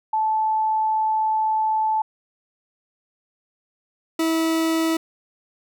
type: tone pair in turn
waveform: sine / 40% pulse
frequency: 872 / 324.7 Hz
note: A5 / E4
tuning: -16 / -26 cents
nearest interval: octave + perfect fourth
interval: 1710 cents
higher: first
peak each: -18 dBFS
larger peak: neither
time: 0.13-2.02 / 4.19-4.97 s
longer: first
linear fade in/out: 5 ms
effects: none